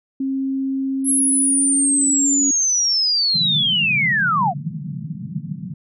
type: tone with pitch glide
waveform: sine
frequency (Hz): 268.4 to 277.9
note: C4 to C#4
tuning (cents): +44 to +4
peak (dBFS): -19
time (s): 0.2-2.51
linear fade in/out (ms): 5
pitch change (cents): +60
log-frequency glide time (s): 1.32-1.85
type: linear sweep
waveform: sine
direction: down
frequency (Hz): 10980 to 644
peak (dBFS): -15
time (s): 1.04-4.54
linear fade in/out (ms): 50
type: band-pass noise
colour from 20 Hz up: pink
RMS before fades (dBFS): -28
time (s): 3.34-5.74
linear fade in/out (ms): 5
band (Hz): 140 to 200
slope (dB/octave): 48
effects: none